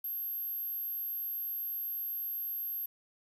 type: tone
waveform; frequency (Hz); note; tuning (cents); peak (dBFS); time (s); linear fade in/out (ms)
sine; 12544; G9; 0; -34; 0.04-2.86; 5
effects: 10-bit